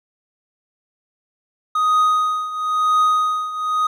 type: tone with tremolo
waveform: triangle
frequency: 1248 Hz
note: D#6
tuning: 5 cents sharp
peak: -10 dBFS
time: 1.75-3.87 s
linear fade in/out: 5 ms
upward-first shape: triangle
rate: 0.99 Hz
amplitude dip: 80%
effects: none